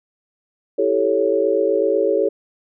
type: chord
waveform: sine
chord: A dominant seventh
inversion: second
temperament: equal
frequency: 329.6 / 392 / 440 / 554.4 Hz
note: E4 / G4 / A4 / C#5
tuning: 0 / 0 / 0 / 0 cents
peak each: -24 / -20 / -19 / -20 dBFS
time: 0.78-2.29 s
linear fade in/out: 10 ms
effects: none